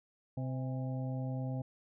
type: harmonic tone with a mistuned harmonic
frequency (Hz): 129.7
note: C3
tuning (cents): -15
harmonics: 1 / 2 / 4 / 5 / 6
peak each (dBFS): -35 / -41 / -47 / -49 / -51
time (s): 0.37-1.62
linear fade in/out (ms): 5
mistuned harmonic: 6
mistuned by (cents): +67
effects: none